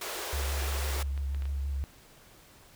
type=high-pass noise; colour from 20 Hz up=pink; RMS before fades=-37 dBFS; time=0.01-1.03 s; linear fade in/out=5 ms; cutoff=330 Hz; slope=96 dB/octave
type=tone with vibrato; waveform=sine; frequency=69.3 Hz; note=C#2; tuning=in tune; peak=-29 dBFS; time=0.33-1.84 s; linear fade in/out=0 ms; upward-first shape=sine; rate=6.1 Hz; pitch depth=30 cents each way
type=clicks; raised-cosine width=0.3 ms; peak=-31 dBFS; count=5; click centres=0.625 / 1.177 / 1.347 / 1.422 / 1.455 s
effects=pink hiss -56 dBFS RMS until 2.75 s